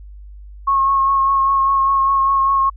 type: tone with vibrato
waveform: sine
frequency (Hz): 1089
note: C#6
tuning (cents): -31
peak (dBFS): -12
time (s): 0.67-2.7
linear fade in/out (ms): 10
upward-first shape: sine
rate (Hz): 5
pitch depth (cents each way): 19
effects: added 50 Hz sine -34 dBFS peak until 2.76 s